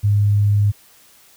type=tone; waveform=sine; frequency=102.7 Hz; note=G#2; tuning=19 cents flat; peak=-12 dBFS; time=0.03-0.72 s; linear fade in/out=20 ms; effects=white hiss -50 dBFS RMS until 1.36 s